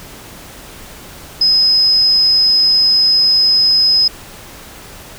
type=tone; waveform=sine; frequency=5070 Hz; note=D#8; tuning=32 cents sharp; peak=-8 dBFS; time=1.41-4.08 s; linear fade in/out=5 ms; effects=pink hiss -35 dBFS RMS until 5.18 s